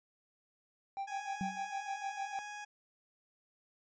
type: tone with tremolo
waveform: triangle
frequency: 786 Hz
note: G5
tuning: 4 cents sharp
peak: -33 dBFS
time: 0.97-2.39 s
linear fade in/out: 0 ms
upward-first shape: sine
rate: 6.6 Hz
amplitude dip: 95%
type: tone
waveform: 20% pulse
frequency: 830.6 Hz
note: G#5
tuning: in tune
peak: -38 dBFS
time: 1.07-2.65 s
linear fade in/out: 10 ms
type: tone with exponential decay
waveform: sine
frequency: 190 Hz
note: F#3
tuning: 46 cents sharp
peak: -32 dBFS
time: 1.41-1.7 s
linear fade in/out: 0 ms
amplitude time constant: 63 ms
effects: resampled to 16000 Hz